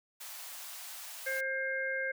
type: high-pass noise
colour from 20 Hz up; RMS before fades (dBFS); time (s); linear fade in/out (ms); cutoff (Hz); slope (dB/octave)
white; -45; 0.2-1.41; 10; 600; 48
type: harmonic tone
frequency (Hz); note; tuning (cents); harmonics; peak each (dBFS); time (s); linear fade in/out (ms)
531; C5; +25; 1 / 3 / 4; -37 / -34 / -38; 1.26-2.12; 10
effects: none